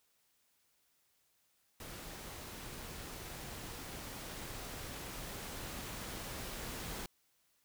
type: noise with level ramp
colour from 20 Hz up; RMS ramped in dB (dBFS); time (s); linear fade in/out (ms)
pink; -48 to -43; 1.8-7.06; 2
effects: white hiss -75 dBFS RMS until 7.64 s